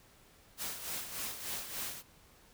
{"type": "noise with tremolo", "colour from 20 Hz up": "white", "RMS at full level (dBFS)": -38, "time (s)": [0.57, 2.03], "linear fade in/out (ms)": 50, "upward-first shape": "sine", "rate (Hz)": 3.4, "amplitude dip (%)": 60, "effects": ["pink hiss -62 dBFS RMS until 2.53 s"]}